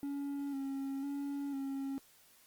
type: tone with vibrato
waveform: triangle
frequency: 277.2 Hz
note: C#4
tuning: in tune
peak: -34 dBFS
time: 0.03-1.98 s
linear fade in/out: 0 ms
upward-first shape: square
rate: 1 Hz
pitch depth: 29 cents each way
effects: white hiss -64 dBFS RMS until 2.46 s + Opus 32 kbps